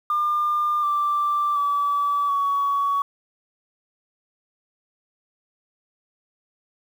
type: tone with pitch steps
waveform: sine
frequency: 1200 / 1174.6 / 1149.8 / 1125.5 Hz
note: D6 / D6 / D6 / C#6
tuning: +37 / 0 / -37 / +26 cents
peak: -18 dBFS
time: 0.1-3.02 s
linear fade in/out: 2 ms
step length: 730 ms
effects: tanh soft clip ceiling -15 dBFS + 8-bit